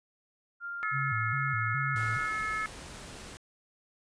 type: tone with pitch glide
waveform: sine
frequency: 1396.9 to 1437 Hz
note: F6 to F6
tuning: 0 to +49 cents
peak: -35 dBFS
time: 0.6-2.3 s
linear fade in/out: 50 ms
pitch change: +49 cents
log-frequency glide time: 1.02-2.09 s
type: harmonic tone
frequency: 431.6 Hz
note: A4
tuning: 33 cents flat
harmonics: 3 / 4 / 5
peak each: -33 / -35 / -36 dBFS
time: 0.83-2.66 s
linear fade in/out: 0 ms
type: tone with vibrato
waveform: sine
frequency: 123.47 Hz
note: B2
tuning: in tune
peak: -32 dBFS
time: 0.91-2.2 s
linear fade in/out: 50 ms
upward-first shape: square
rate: 2.4 Hz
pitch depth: 180 cents each way
type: noise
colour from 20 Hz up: pink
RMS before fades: -45 dBFS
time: 1.96-3.37 s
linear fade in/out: 0 ms
effects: resampled to 22050 Hz